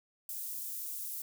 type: high-pass noise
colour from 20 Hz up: white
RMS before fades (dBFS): -40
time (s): 0.29-1.22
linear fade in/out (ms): 2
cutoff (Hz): 10000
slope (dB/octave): 12
effects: none